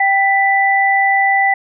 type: tone pair together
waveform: sine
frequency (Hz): 784 / 1982.4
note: G5 / B6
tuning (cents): 0 / +6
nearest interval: octave + major third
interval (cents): 1606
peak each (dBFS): -13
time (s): 0-1.54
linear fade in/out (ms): 5
effects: none